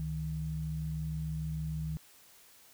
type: tone pair together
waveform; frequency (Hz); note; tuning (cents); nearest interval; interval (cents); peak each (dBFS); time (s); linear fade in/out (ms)
sine; 69.6 / 156.25; C#2 / D#3; +8 / +8; octave + major second; 1400; -39 / -34; 0-1.97; 0
effects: white hiss -59 dBFS RMS until 2.73 s